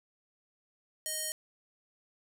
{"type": "tone with band-pass filter", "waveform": "square", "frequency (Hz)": 622.3, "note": "D#5", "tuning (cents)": 0, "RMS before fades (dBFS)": -36, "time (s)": [1.06, 1.32], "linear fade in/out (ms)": 0, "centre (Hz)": 9600, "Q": 1.5, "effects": ["10-bit"]}